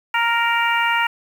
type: harmonic tone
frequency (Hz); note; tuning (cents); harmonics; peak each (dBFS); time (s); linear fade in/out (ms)
466.2; A#4; 0; 2 / 3 / 4 / 5 / 6; -20 / -22 / -23 / -24 / -25; 0.14-1.07; 5
effects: 7-bit